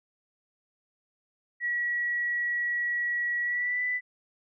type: tone with pitch glide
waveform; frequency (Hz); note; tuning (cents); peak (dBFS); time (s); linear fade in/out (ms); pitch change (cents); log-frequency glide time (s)
sine; 1925 to 1988.3; B6 to B6; -45 to +11; -26; 1.6-4.01; 50; +56; 3.42-3.83
effects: none